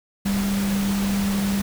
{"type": "tone in noise", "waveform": "sine", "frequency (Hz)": 198.6, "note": "G3", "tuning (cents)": 23, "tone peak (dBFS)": -20, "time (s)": [0.25, 1.62], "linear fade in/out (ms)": 10, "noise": "pink", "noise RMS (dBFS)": -30, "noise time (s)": [0.25, 1.62], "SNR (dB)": 7, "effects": []}